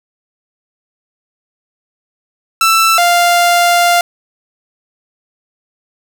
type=tone pair in turn; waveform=sawtooth; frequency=1329 / 697.3 Hz; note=E6 / F5; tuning=+14 / -3 cents; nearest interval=major seventh; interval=1117 cents; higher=first; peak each=-4 dBFS; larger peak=neither; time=2.61-2.98 / 2.98-4.01 s; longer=second; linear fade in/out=2 ms; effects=none